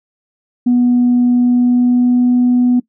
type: tone with pitch glide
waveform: sine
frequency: 244.9 to 246.7 Hz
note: B3 to B3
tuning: -14 to -2 cents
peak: -7 dBFS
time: 0.66-2.8 s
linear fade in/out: 10 ms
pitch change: +12 cents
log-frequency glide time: 1.34-2.3 s
effects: noise-tail reverb RT60 0.1 s tail -20 dB re dry + tanh soft clip ceiling -5 dBFS